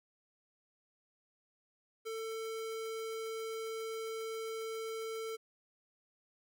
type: tone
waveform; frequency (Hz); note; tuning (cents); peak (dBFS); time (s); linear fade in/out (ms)
square; 446.3; A4; +25; -39; 2.05-5.37; 20
effects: none